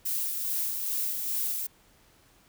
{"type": "noise with tremolo", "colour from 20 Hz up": "violet", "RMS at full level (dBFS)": -29, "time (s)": [0.05, 1.67], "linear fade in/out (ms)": 10, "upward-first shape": "sine", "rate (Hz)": 2.4, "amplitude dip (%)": 35, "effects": ["pink hiss -61 dBFS RMS until 2.48 s"]}